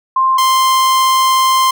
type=tone pair in turn; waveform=sine / 45% pulse; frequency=1052 / 1047.2 Hz; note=C6 / C6; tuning=+9 / +1 cents; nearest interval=unison; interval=8 cents; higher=first; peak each=-9 dBFS; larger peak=neither; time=0.16-0.38 / 0.38-1.71 s; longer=second; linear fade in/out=5 ms; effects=none